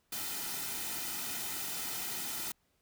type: noise with comb filter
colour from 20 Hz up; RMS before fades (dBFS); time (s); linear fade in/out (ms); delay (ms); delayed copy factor
white; -38; 0.12-2.52; 5; 1.8; -0.6
effects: pink hiss -75 dBFS RMS until 2.81 s